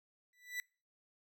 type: tone with exponential growth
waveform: 40% pulse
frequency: 1975.5 Hz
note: B6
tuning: in tune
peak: -34 dBFS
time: 0.33-0.6 s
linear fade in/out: 1 ms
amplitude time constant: 58 ms
effects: noise-tail reverb RT60 0.4 s tail -26 dB re dry